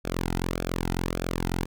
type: tone with flanger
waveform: sawtooth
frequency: 43.65 Hz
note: F1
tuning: in tune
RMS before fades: -29 dBFS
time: 0.04-1.66 s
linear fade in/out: 20 ms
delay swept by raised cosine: 1 to 1.8 ms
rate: 1.7 Hz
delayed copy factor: -0.8
effects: none